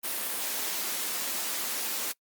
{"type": "high-pass noise", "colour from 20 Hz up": "white", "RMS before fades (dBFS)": -32, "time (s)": [0.03, 2.13], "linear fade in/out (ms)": 20, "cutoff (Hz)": 210, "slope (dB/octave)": 24, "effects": ["noise-tail reverb RT60 0.1 s tail -23 dB re dry", "Opus 32 kbps"]}